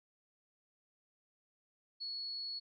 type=tone; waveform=sine; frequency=4375 Hz; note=C#8; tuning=24 cents flat; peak=-39 dBFS; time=2-2.6 s; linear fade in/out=20 ms; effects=none